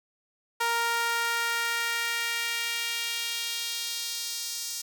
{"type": "tone with high-pass filter sweep", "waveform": "sawtooth", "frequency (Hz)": 466.2, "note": "A#4", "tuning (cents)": 0, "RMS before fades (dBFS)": -30, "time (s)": [0.6, 4.82], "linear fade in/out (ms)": 10, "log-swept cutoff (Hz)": [990, 5600], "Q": 1.5, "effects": []}